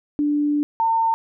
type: tone pair in turn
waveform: sine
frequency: 293.7 / 905.4 Hz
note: D4 / A5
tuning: 0 / +49 cents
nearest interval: octave + perfect fifth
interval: 1949 cents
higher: second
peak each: -17 / -16 dBFS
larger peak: second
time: 0.19-0.63 / 0.8-1.14 s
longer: first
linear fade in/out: 0 ms
effects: none